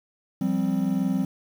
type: chord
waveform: triangle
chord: F suspended second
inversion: none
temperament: equal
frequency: 174.61 / 196 / 261.6 Hz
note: F3 / G3 / C4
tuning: 0 / 0 / 0 cents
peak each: -26 / -23 / -24 dBFS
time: 0.41-1.25 s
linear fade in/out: 5 ms
effects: 8-bit